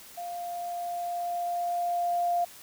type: tone with level ramp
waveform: sine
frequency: 699 Hz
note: F5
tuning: 1 cent sharp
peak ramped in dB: -34 to -23 dBFS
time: 0.17-2.45 s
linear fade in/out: 10 ms
effects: white hiss -49 dBFS RMS until 2.62 s